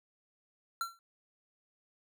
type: tone with exponential decay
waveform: square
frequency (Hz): 1359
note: F6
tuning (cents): -48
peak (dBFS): -30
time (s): 0.81-0.99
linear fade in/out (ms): 1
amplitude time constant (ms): 39
effects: none